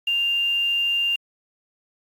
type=tone with quantisation; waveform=sine; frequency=2794 Hz; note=F7; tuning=in tune; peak=-19 dBFS; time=0.07-1.16 s; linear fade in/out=5 ms; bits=7; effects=AAC 64 kbps